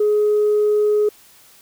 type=tone; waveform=sine; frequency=420 Hz; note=G#4; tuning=19 cents sharp; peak=-12 dBFS; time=0-1.09 s; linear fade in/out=5 ms; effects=tanh soft clip ceiling -10 dBFS + white hiss -49 dBFS RMS until 1.61 s